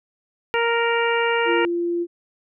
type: harmonic tone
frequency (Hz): 466.2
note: A#4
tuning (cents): 0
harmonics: 1 / 2 / 3 / 4 / 5 / 6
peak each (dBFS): -21 / -24 / -26 / -27 / -28 / -29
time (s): 0.54-1.65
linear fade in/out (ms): 0
type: tone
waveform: sine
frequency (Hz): 344.7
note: F4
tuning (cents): -23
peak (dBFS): -20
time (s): 1.45-2.07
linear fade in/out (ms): 50
effects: none